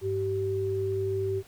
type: tone pair together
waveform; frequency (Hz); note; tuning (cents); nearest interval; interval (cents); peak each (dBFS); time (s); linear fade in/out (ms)
sine; 100.4 / 385.6; G2 / G4; +42 / -28; octave + major seventh; 2330; -32 / -27; 0.01-1.43; 50
effects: pink hiss -55 dBFS RMS until 1.47 s